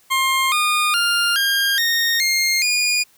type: tone with pitch steps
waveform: 20% pulse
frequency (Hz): 1063 / 1221.1 / 1402.6 / 1611.2 / 1850.8 / 2126 / 2442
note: C6 / D#6 / F6 / G6 / A#6 / C7 / D#7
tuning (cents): +27 / -33 / +7 / +47 / -13 / +27 / -33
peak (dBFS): -11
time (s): 0.1-3.04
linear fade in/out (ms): 20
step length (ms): 420
effects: white hiss -55 dBFS RMS until 3.17 s